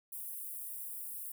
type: high-pass noise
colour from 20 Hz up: white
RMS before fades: -43 dBFS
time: 0.12-1.32 s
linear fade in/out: 5 ms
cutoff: 9100 Hz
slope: 48 dB/octave
effects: none